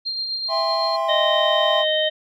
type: tone with tremolo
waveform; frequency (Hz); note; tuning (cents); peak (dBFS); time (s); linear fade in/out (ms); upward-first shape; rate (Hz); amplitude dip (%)
sine; 4190; C8; +2; -22; 0.05-0.97; 20; sine; 7.9; 35
type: chord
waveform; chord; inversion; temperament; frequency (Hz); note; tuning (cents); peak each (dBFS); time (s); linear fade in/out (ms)
triangle; C major; first; equal with one note detuned; 659.3 / 802.8 / 1046.5; E5 / G5 / C6; 0 / +41 / 0; -21 / -25 / -22; 0.48-1.85; 50
type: harmonic tone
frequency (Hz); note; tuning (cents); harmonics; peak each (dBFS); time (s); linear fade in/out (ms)
619; D#5; -9; 1 / 3 / 5 / 6; -20 / -27 / -22 / -28; 1.08-2.1; 20
effects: none